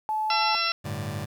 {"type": "tone", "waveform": "sine", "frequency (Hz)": 864, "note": "A5", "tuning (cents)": -32, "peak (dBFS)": -24, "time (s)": [0.09, 0.55], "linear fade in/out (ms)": 0}
{"type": "harmonic tone", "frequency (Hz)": 674, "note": "E5", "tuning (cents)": 38, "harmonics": [1, 2, 3, 4, 5, 6, 7, 8], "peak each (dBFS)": [-38, -28, -35, -29, -36, -32, -38, -29], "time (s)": [0.3, 0.72], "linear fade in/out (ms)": 2}
{"type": "chord", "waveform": "sawtooth", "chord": "G suspended second", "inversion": "none", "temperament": "just", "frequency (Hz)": [98, 110.25, 147], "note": ["G2", "A2", "D3"], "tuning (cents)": [0, 4, 2], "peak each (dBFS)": -30, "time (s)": [0.84, 1.26], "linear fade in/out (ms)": 20}
{"effects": ["9-bit"]}